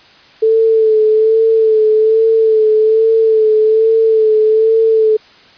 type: tone with vibrato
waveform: sine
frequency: 440 Hz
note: A4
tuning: in tune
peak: -7 dBFS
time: 0.42-5.17 s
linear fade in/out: 10 ms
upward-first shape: sine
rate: 1.2 Hz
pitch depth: 32 cents each way
effects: white hiss -43 dBFS RMS until 5.57 s + resampled to 11025 Hz